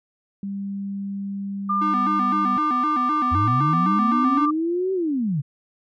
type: tone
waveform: sine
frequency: 198.2 Hz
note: G3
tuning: 19 cents sharp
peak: -26 dBFS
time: 0.43-2.57 s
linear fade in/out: 2 ms
type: tone with pitch glide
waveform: sine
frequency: 1200 to 1183.5 Hz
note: D6 to D6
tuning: +37 to +13 cents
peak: -19 dBFS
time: 1.69-4.51 s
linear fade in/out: 10 ms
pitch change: -24 cents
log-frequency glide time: 1.96-3.75 s
type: tone with vibrato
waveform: square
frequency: 277.2 Hz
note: C#4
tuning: in tune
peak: -26 dBFS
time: 1.81-4.46 s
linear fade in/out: 10 ms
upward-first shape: square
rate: 3.9 Hz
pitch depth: 170 cents each way
type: linear two-way sweep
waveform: sine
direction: up then down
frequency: 81.9 to 385.7 to 129.6 Hz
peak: -20 dBFS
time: 3.31-5.42 s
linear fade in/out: 20 ms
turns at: 4.93 s
effects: low-pass 3000 Hz 12 dB/octave